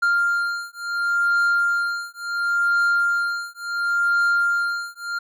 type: beating tone pair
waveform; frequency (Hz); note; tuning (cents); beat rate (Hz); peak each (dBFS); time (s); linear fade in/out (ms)
triangle; 1396.9 / 1397.61; F6 / F6; 0 / +1; 0.71; -20; 0.02-5.19; 10
effects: none